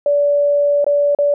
sine tone with dropouts, 577 Hz, D5, 31 cents flat, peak -11 dBFS, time 0.06-1.34 s, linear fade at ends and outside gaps 2 ms, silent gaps 0.844-0.865 / 1.149-1.187 s, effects none

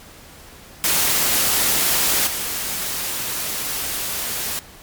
white noise with level steps, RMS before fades -18 / -25 dBFS, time 0.84-4.59 s, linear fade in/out 0 ms, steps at 2.27 s, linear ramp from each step 2 ms, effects pink hiss -43 dBFS RMS until 4.82 s + MP3 96 kbps

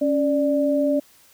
sine tone pair together, 277.7 / 589 Hz, C#4 / D5, +3 / +5 cents, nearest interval octave + minor second, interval 1302 cents, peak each -20 dBFS, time 0.01-1 s, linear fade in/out 10 ms, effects white hiss -54 dBFS RMS until 1.33 s

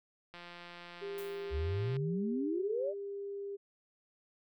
click train, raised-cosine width 0.3 ms, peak -33 dBFS, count 284, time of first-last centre 0.34-1.966 s, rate 174 Hz
sine tone, 400.2 Hz, G4, 36 cents sharp, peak -38 dBFS, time 1.01-3.57 s, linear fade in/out 20 ms
violet noise with exponential decay, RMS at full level -48 dBFS, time 1.18-1.53 s, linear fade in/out 1 ms, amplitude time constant 75 ms
sine exponential sweep, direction up, 65.8 to 622.3 Hz, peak -32 dBFS, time 1.5-2.94 s, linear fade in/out 50 ms
effects none

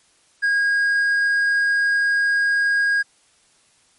triangle tone, 1634 Hz, G#6, 29 cents flat, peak -14 dBFS, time 0.42-3.03 s, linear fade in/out 20 ms, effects white hiss -58 dBFS RMS until 3.98 s + MP3 48 kbps

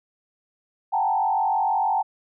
sine tone with frequency modulation, 830.6 Hz, G#5, in tune, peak -19 dBFS, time 0.92-2.03 s, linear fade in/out 20 ms, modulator 46.5 Hz, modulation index 1.8, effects none

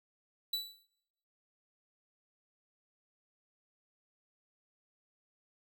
45% pulse tone with exponential decay, 3951 Hz, B7, in tune, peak -30 dBFS, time 0.53-0.84 s, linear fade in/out 5 ms, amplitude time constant 67 ms, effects noise-tail reverb RT60 0.7 s tail -18 dB re dry

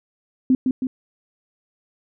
sine tone with echo, 257.9 Hz, C4, 25 cents flat, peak -12 dBFS, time 0.5-0.55 s, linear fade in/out 2 ms, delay 160 ms, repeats 2, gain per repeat -4 dB, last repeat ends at 0.87 s, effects none

